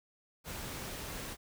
pink noise, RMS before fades -42 dBFS, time 0.44-1.37 s, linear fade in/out 50 ms, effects none

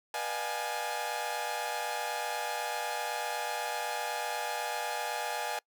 sawtooth tone cluster, 485.5 / 605 / 707 / 798 / 846 Hz, B4 / D#5 / F5 / G5 / G#5, -30 / -49 / +21 / +31 / +32 cents, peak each -39 / -37 / -36 / -37 / -32 dBFS, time 0.14-5.59 s, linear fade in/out 2 ms, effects noise-tail reverb RT60 0.1 s tail -25 dB re dry

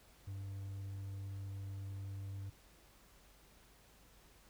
triangle tone, 98 Hz, G2, in tune, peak -40 dBFS, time 0.27-2.5 s, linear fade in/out 5 ms, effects added 50 Hz sine -66 dBFS peak until 4.49 s + pink hiss -65 dBFS RMS until 4.49 s

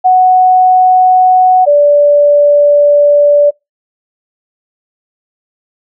sine tone pair in turn, 740 / 581.8 Hz, F#5 / D5, 0 / -16 cents, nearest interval major third, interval 416 cents, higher first, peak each -3 dBFS, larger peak neither, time 0.04-1.66 / 1.66-3.51 s, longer second, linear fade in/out 20 ms, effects noise-tail reverb RT60 0.2 s tail -25 dB re dry

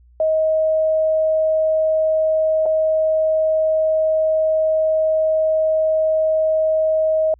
sine tone with dropouts, 631 Hz, D#5, 24 cents sharp, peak -14 dBFS, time 0.2-7.34 s, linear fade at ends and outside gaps 2 ms, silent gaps 2.657-2.661 s, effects added 60 Hz sine -47 dBFS peak until 7.39 s

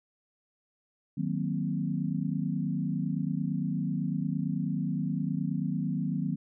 sine chord, C half-diminished seventh, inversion first, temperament equal, 155.56 / 185 / 233.1 / 261.6 Hz, Eb3 / Gb3 / Bb3 / C4, 0 / 0 / 0 / 0 cents, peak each -32 / -32 / -35 / -35 dBFS, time 1.17-6.36 s, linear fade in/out 10 ms, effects none

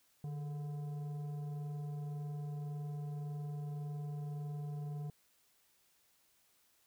sine tone with frequency modulation, 148.7 Hz, D3, 22 cents sharp, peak -36 dBFS, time 0.24-5.1 s, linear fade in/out 2 ms, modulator 573 Hz, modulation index 0.24, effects tanh soft clip ceiling -38 dBFS + white hiss -72 dBFS RMS until 6.86 s

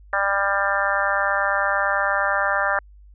harmonic tone, 198.4 Hz, G3, 21 cents sharp, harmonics 3 / 4 / 5 / 6 / 7 / 8 / 9, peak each -26 / -27 / -29 / -26 / -26 / -25 / -26 dBFS, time 0.13-2.79 s, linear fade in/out 2 ms, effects added 50 Hz sine -44 dBFS peak until 3.14 s

